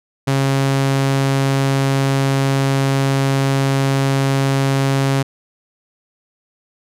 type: tone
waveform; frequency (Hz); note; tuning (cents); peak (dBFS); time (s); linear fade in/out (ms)
sawtooth; 136.3; C#3; -29; -10; 0.27-5.23; 10
effects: low-pass 11000 Hz 12 dB/octave